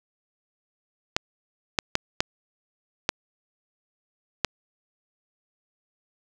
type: clicks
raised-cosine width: 0.2 ms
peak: -3 dBFS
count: 6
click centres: 1.165 / 1.788 / 1.954 / 2.205 / 3.091 / 4.447 s
effects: none